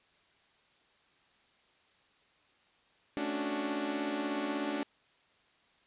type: chord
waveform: sawtooth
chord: D major seventh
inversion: second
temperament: equal with one note detuned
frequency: 218.7 / 277.2 / 293.7 / 370 Hz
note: A3 / C#4 / D4 / F#4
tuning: -10 / 0 / 0 / 0 cents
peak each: -37 / -35 / -31 / -37 dBFS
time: 3.17-4.83 s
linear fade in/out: 0 ms
effects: white hiss -67 dBFS RMS until 5.86 s + resampled to 8000 Hz